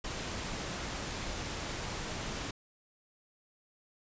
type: noise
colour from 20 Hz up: pink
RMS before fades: -38 dBFS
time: 0.04-2.51 s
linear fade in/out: 5 ms
effects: resampled to 16000 Hz